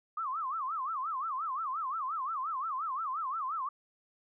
sine tone with vibrato, 1171 Hz, D6, 5 cents flat, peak -32 dBFS, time 0.17-3.69 s, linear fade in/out 5 ms, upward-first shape sine, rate 5.7 Hz, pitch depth 240 cents each way, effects none

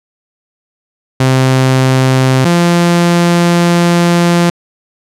sawtooth tone pair in turn, 130.81 / 172.55 Hz, C3 / F3, 0 / -21 cents, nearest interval perfect fourth, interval 479 cents, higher second, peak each -3 dBFS, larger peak neither, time 1.2-2.45 / 2.45-4.5 s, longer second, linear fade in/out 5 ms, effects low-pass 10000 Hz 12 dB/octave

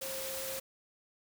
sine tone in noise, 532 Hz, C5, 29 cents sharp, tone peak -41 dBFS, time 0.01-0.6 s, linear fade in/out 10 ms, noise white, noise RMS -40 dBFS, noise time 0.01-0.6 s, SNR -4 dB, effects none

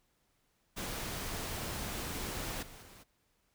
pink noise with level steps, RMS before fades -39 / -52 / -55 dBFS, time 0.76-3.04 s, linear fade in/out 20 ms, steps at 2.62 / 2.82 s, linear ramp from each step 10 ms, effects pink hiss -75 dBFS RMS until 3.54 s

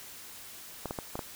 clicks, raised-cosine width 1 ms, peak -20 dBFS, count 5, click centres 0.857 / 0.909 / 0.988 / 1.155 / 1.192 s, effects white hiss -47 dBFS RMS until 1.35 s

